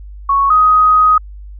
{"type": "tone pair in turn", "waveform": "sine", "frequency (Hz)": [1108.7, 1254.3], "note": ["C#6", "D#6"], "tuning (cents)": [0, 14], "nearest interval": "major second", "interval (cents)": 214, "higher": "second", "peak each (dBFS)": [-9, -6], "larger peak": "second", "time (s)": [[0.29, 0.5], [0.5, 1.18]], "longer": "second", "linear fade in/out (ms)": 5, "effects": ["added 50 Hz sine -29 dBFS peak until 1.59 s"]}